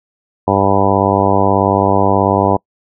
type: harmonic tone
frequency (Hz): 98.4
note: G2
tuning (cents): +7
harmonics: 1 / 2 / 3 / 4 / 5 / 6 / 7 / 8 / 9 / 10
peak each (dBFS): -19 / -19 / -19 / -19 / -19 / -19 / -19 / -19 / -19 / -19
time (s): 0.47-2.57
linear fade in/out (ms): 10
effects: noise-tail reverb RT60 0.1 s tail -26 dB re dry